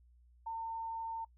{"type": "tone", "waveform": "sine", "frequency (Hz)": 906, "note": "A#5", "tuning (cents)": -50, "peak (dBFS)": -37, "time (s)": [0.46, 1.25], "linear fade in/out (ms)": 10, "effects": ["noise-tail reverb RT60 0.1 s tail -25 dB re dry", "added 60 Hz sine -61 dBFS peak until 1.37 s"]}